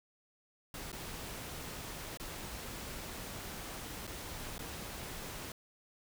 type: noise with dropouts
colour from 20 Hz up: pink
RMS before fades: -44 dBFS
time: 0.74-5.52 s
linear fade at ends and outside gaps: 2 ms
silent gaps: 0.918-0.928 / 2.173-2.198 / 4.069-4.075 / 4.581-4.591 s
effects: none